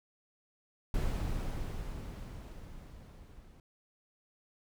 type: noise with level ramp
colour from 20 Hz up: brown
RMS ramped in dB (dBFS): -32 to -55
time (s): 0.94-3.6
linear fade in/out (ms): 2
effects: none